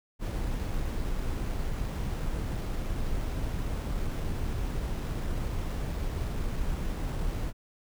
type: noise with sample-and-hold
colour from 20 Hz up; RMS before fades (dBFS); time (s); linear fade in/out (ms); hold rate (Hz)
brown; -31; 0.19-7.53; 50; 8820
effects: none